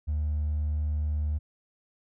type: tone with hard clipping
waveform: triangle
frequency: 75.3 Hz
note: D2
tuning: 44 cents sharp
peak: -25 dBFS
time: 0.07-1.39 s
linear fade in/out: 20 ms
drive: 2 dB
effects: none